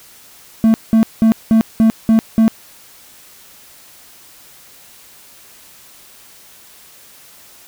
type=tone bursts; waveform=triangle; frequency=222.9 Hz; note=A3; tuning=23 cents sharp; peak=-5 dBFS; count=7; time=0.64-2.48 s; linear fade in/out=0 ms; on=100 ms; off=190 ms; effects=white hiss -43 dBFS RMS until 7.67 s